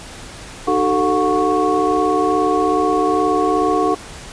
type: tone cluster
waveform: sine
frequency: 306.1 / 382.7 / 445.1 / 725 / 1106 Hz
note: D#4 / G4 / A4 / F#5 / C#6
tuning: -28 / -42 / +20 / -35 / -4 cents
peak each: -20 dBFS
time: 0.67-3.95 s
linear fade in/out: 10 ms
effects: pink hiss -35 dBFS RMS until 4.32 s + resampled to 22050 Hz